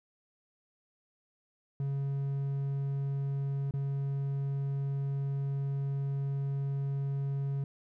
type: tone with dropouts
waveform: triangle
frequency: 138.59 Hz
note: C#3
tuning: in tune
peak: -28 dBFS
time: 1.8-7.64 s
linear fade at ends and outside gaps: 2 ms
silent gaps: 3.71-3.738 s
effects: none